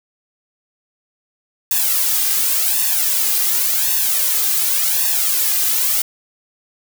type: noise with flanger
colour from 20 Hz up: blue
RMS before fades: -17 dBFS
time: 1.71-6.02 s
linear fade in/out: 2 ms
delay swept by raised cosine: 1.1 to 2.5 ms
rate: 0.9 Hz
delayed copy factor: +0.9
effects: none